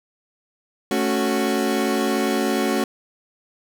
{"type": "chord", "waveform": "30% pulse", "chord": "F# minor", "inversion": "first", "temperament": "equal", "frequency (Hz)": [220, 277.2, 370], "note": ["A3", "C#4", "F#4"], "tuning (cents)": [0, 0, 0], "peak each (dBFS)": -21, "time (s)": [0.91, 2.84], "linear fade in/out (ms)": 2, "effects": []}